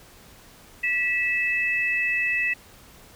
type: tone pair together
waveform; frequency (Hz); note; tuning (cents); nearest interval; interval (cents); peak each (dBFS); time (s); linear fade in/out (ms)
sine; 1955 / 2615; B6 / E7; -18 / -15; perfect fourth; 503; -24; 0.83-2.54; 10
effects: pink hiss -50 dBFS RMS until 3.15 s